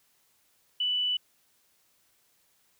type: tone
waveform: sine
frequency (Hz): 2975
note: F#7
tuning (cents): +9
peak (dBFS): -25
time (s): 0.8-1.17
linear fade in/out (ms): 5
effects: white hiss -68 dBFS RMS until 2.79 s